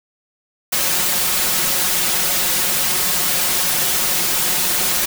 white noise with comb filter, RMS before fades -18 dBFS, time 0.72-5.06 s, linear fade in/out 10 ms, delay 5.5 ms, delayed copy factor +0.8, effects none

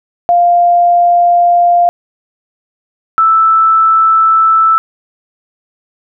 sine tone pair in turn, 698.5 / 1318.6 Hz, F5 / E6, 0 / 0 cents, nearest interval major seventh, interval 1100 cents, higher second, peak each -5 dBFS, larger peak neither, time 0.29-1.89 / 3.18-4.78 s, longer neither, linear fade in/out 0 ms, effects none

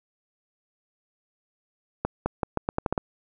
accelerating click train, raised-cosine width 1 ms, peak -10 dBFS, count 9, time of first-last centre 2.05-2.978 s, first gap 210 ms, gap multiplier 0.82, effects none

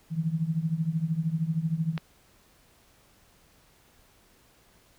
sine tone with tremolo, 161.6 Hz, E3, 34 cents flat, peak -21 dBFS, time 0.1-1.99 s, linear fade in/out 50 ms, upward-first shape triangle, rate 13 Hz, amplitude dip 90%
click, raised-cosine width 0.3 ms, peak -18 dBFS, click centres 1.978 s
effects pink hiss -61 dBFS RMS until 4.98 s

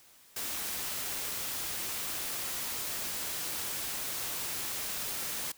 white noise, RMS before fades -36 dBFS, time 0.36-5.52 s, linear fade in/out 5 ms, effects white hiss -59 dBFS RMS until 5.57 s

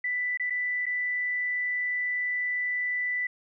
sine tone with dropouts, 1983 Hz, B6, 7 cents sharp, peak -26 dBFS, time 0.04-3.27 s, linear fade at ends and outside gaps 5 ms, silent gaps 0.374-0.397 / 0.499-0.504 / 0.857-0.864 s, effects none

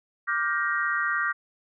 sine chord, G minor seventh, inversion second, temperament just, 1176 / 1411.2 / 1568 / 1881.6 Hz, D6 / F6 / G6 / Bb6, +2 / +18 / 0 / +16 cents, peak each -29 dBFS, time 0.27-1.33 s, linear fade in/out 20 ms, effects none

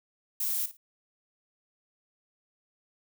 violet noise with echo, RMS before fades -30 dBFS, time 0.4-0.66 s, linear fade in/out 5 ms, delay 55 ms, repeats 2, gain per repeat -14 dB, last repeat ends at 0.77 s, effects none

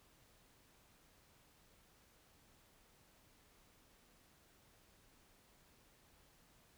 silence, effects pink hiss -69 dBFS RMS until 6.77 s

